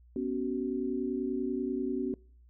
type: chord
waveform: sine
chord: B suspended second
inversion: none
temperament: equal with one note detuned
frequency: 246.9 / 277.2 / 375.2 Hz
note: B3 / C#4 / F#4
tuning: 0 / 0 / +24 cents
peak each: -34 dBFS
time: 0.16-2.14 s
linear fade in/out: 2 ms
effects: noise-tail reverb RT60 0.5 s tail -25 dB re dry + added 60 Hz sine -55 dBFS peak until 2.49 s